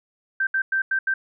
sine tone bursts at uneven times, 1563 Hz, G6, 6 cents flat, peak -19 dBFS, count 5, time 0.4-0.47 / 0.54-0.62 / 0.72-0.82 / 0.91-0.99 / 1.07-1.14 s, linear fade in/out 5 ms, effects none

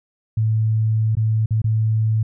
sine tone with dropouts, 110 Hz, A2, in tune, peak -15 dBFS, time 0.37-2.23 s, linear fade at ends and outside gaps 5 ms, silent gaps 1.153-1.169 / 1.46-1.507 / 1.618-1.642 s, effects none

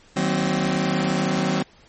sawtooth chord, C half-diminished seventh, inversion first, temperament just, 156.98 / 188.37 / 235.5 / 261.6 Hz, Eb3 / Gb3 / Bb3 / C4, +16 / +31 / +18 / 0 cents, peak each -22 / -19 / -25 / -22 dBFS, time 0.16-1.63 s, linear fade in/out 10 ms, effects pink hiss -53 dBFS RMS until 1.88 s + MP3 32 kbps

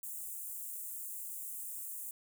white high-pass noise, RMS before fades -43 dBFS, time 0.03-2.11 s, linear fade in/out 2 ms, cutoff 7500 Hz, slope 48 dB/octave, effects none

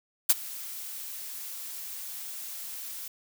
blue noise with ADSR envelope, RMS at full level -17 dBFS, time 0.29-3.08 s, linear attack 11 ms, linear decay 32 ms, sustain -22 dB, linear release 4 ms, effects none

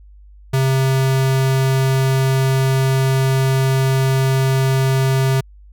square tone, 133.1 Hz, C3, 30 cents sharp, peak -14 dBFS, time 0.53-5.41 s, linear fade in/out 10 ms, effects added 50 Hz sine -40 dBFS peak until 5.72 s

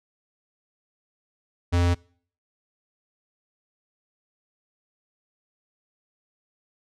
square tone, 87.31 Hz, F2, in tune, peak -19 dBFS, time 1.72-1.95 s, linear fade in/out 20 ms, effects noise-tail reverb RT60 0.5 s tail -24 dB re dry + low-pass 7000 Hz 12 dB/octave

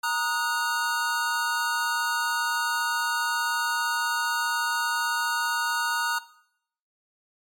square chord, D# minor, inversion second, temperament equal with one note detuned, 932.3 / 1244.5 / 1459.6 Hz, A#5 / D#6 / F#6, 0 / 0 / -24 cents, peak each -29 / -32 / -29 dBFS, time 0.03-6.19 s, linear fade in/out 10 ms, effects noise-tail reverb RT60 0.7 s tail -17 dB re dry + MP3 64 kbps

